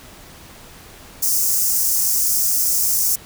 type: high-pass noise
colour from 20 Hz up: white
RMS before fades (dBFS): -18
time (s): 1.22-3.16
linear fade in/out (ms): 10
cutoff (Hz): 5300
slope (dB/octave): 48
effects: pink hiss -42 dBFS RMS until 3.25 s